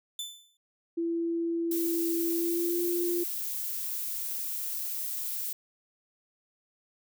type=tone with exponential decay; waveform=sawtooth; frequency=3520 Hz; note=A7; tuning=in tune; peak=-28 dBFS; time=0.19-0.57 s; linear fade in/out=2 ms; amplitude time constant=81 ms
type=tone with pitch glide; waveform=sine; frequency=335.5 to 347.5 Hz; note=E4 to F4; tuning=+31 to -9 cents; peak=-27 dBFS; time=0.97-3.24 s; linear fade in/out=10 ms; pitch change=+60 cents; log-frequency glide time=2.3-2.85 s
type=noise; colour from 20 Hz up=violet; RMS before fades=-34 dBFS; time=1.71-5.53 s; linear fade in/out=5 ms
effects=none